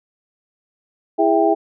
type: tone cluster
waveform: sine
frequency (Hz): 330.9 / 411.9 / 658 / 789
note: E4 / G#4 / E5 / G5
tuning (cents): +7 / -14 / -3 / +11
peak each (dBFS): -18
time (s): 1.18-1.55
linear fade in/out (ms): 20
effects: none